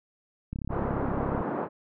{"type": "click train", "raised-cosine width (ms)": 5, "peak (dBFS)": -21, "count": 31, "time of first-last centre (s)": [0.53, 1.407], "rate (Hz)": 34.2}
{"type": "band-pass noise", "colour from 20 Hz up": "pink", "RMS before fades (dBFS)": -31, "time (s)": [0.69, 1.69], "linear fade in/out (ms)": 50, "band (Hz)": [170, 1200], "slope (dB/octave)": 24}
{"effects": []}